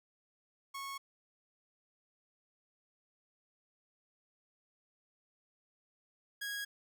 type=tone pair in turn; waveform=sawtooth; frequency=1100 / 1648.1 Hz; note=C#6 / G#6; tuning=-14 / -14 cents; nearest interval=perfect fifth; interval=700 cents; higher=second; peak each=-37 / -34 dBFS; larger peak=second; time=0.74-0.98 / 6.41-6.65 s; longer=neither; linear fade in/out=10 ms; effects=none